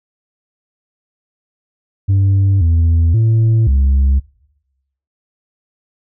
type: tone with pitch steps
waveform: sine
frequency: 97.7 / 82.8 / 112.3 / 67.8 Hz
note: G2 / E2 / A2 / C#2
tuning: -5 / +8 / +36 / -38 cents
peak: -6 dBFS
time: 2.08-4.2 s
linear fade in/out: 20 ms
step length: 530 ms
effects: noise-tail reverb RT60 0.9 s tail -23 dB re dry + tanh soft clip ceiling -8 dBFS